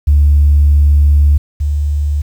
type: tone pair in turn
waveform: sine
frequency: 72.8 / 73.39 Hz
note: D2 / D2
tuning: -15 / -1 cents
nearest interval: unison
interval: 14 cents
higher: second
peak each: -4 / -11 dBFS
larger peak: first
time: 0.07-1.38 / 1.6-2.22 s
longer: first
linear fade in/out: 10 ms
effects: tanh soft clip ceiling -1 dBFS + 7-bit